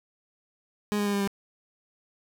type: tone with pitch steps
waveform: 30% pulse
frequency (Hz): 207.7 / 205.3 / 203 / 200.6 / 198.32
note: G#3 / G#3 / G#3 / G3 / G3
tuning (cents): 0 / -20 / -39 / +40 / +20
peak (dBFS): -22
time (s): 0.92-1.275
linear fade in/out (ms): 0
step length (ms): 71
effects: none